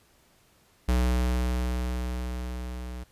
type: tone with level ramp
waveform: square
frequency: 61.74 Hz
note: B1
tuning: in tune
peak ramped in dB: -21 to -36 dBFS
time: 0.88-3.04 s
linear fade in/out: 10 ms
effects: pink hiss -62 dBFS RMS until 3.11 s + resampled to 32000 Hz